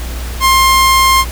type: tone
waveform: sawtooth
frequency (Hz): 1060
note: C6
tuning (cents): +22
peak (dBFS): -3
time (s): 0.4-1.25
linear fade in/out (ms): 50
effects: added 60 Hz sine -19 dBFS peak until 1.31 s + pink hiss -28 dBFS RMS until 1.31 s

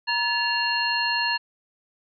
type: tone cluster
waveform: sine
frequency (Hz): 945 / 1723 / 2776 / 4264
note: A#5 / A6 / F7 / C8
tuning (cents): +23 / -37 / -11 / +32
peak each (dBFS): -27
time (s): 0.07-1.38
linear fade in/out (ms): 20
effects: none

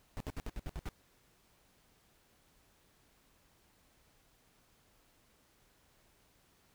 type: noise bursts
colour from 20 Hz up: brown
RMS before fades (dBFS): -39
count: 8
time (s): 0.17-0.889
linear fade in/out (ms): 0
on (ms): 33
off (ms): 65
effects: pink hiss -69 dBFS RMS until 6.74 s

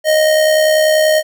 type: tone with amplitude modulation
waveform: square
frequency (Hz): 621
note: D#5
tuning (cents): -3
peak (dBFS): -8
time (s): 0.04-1.23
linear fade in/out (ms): 50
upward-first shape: sine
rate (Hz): 70.3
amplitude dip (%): 40
effects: none

